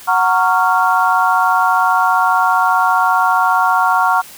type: chord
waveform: sine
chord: Gb major seventh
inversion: none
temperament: just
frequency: 740 / 925 / 1110 / 1387.5 Hz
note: Gb5 / Bb5 / Db6 / F6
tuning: 0 / -14 / +2 / -12 cents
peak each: -16 dBFS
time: 0.07-4.22 s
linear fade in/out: 20 ms
effects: white hiss -37 dBFS RMS until 4.37 s